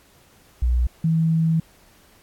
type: tone pair in turn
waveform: sine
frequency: 60.8 / 162.32 Hz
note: B1 / E3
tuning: -26 / -26 cents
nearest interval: octave + perfect fourth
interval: 1700 cents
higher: second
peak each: -16 dBFS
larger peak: neither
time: 0.62-0.87 / 1.04-1.6 s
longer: second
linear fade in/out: 5 ms
effects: pink hiss -55 dBFS RMS until 2.22 s + AAC 64 kbps